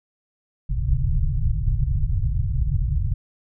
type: low-pass noise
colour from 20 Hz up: pink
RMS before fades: -21 dBFS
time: 0.69-3.14 s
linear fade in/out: 10 ms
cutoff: 150 Hz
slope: 96 dB/octave
effects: none